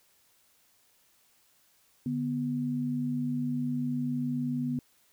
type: tone pair together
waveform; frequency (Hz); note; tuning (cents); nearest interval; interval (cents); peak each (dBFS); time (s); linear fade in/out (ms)
sine; 146.21 / 245.9; D3 / B3; -7 / -7; major sixth; 900; -34 / -29; 2.06-4.79; 2
effects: white hiss -66 dBFS RMS until 5.12 s